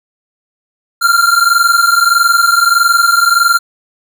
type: tone pair together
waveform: square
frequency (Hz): 1374.4 / 1396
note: F6 / F6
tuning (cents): -28 / -1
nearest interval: unison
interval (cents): 27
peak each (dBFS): -11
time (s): 1.01-3.59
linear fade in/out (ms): 20
effects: none